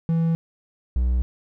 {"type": "tone pair in turn", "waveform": "triangle", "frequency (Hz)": [164.81, 61.73], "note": ["E3", "B1"], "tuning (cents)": [0, 0], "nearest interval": "octave + perfect fourth", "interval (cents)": 1700, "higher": "first", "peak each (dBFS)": -16, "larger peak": "neither", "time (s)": [[0.09, 0.35], [0.96, 1.22]], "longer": "neither", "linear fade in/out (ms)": 0, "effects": []}